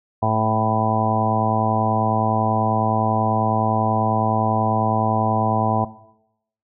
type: harmonic tone with a mistuned harmonic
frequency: 110 Hz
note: A2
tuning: in tune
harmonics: 1 / 2 / 3 / 4 / 5 / 6 / 7 / 8 / 9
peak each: -22 / -26 / -32 / -31 / -31 / -23 / -22 / -30 / -24 dBFS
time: 0.22-5.85 s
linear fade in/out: 10 ms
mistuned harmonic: 1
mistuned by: -23 cents
effects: noise-tail reverb RT60 0.8 s tail -17 dB re dry